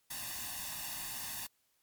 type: noise with comb filter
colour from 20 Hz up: white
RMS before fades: -41 dBFS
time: 0.1-1.47 s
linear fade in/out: 10 ms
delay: 1.1 ms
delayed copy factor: +0.85
effects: white hiss -75 dBFS RMS until 1.82 s + MP3 96 kbps